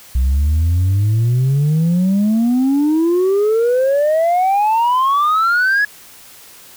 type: exponential sweep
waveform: sine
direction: up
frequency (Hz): 61.74 to 1700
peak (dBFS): -9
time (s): 0.15-5.85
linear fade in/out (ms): 5
effects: tanh soft clip ceiling -10 dBFS + white hiss -41 dBFS RMS until 6.76 s